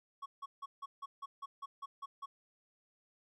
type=tone bursts; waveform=triangle; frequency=1108.7 Hz; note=C#6; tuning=in tune; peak=-39 dBFS; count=11; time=0.22-2.26 s; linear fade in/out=10 ms; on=40 ms; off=160 ms; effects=none